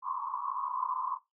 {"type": "band-pass noise", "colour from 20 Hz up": "pink", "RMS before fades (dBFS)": -35, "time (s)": [0.02, 1.19], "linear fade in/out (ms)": 50, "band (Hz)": [1000, 1100], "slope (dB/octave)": 96, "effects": ["noise-tail reverb RT60 0.2 s tail -18 dB re dry"]}